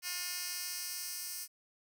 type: tone with high-pass filter sweep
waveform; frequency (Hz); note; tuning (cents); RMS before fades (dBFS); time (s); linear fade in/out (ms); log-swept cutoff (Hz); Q
10% pulse; 357.3; F4; +40; -40; 0.02-1.48; 50; 3400 to 7200; 0.8
effects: none